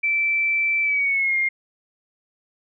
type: tone with pitch glide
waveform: sine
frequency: 2330 to 2124 Hz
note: D7 to C7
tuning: -14 to +25 cents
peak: -18 dBFS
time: 0.03-1.49 s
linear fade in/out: 10 ms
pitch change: -161 cents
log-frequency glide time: 0.82-1.37 s
effects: none